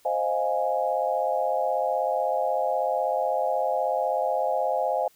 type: chord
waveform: sine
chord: F minor seventh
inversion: second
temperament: equal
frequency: 523.3 / 622.3 / 698.5 / 830.6 Hz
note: C5 / Eb5 / F5 / Ab5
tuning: 0 / 0 / 0 / 0 cents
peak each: -28 dBFS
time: 0.05-5.08 s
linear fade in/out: 5 ms
effects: white hiss -60 dBFS RMS until 5.15 s